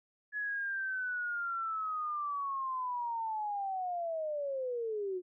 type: linear sweep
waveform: sine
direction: down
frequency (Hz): 1701 to 353.6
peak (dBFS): -33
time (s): 0.32-5.22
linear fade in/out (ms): 50
effects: none